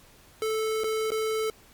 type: tone with dropouts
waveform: square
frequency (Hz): 438.2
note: A4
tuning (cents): -7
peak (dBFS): -26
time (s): 0.42-1.5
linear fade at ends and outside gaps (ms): 1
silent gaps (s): 0.836-0.842 / 1.105-1.118
effects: pink hiss -55 dBFS RMS until 1.73 s + MP3 96 kbps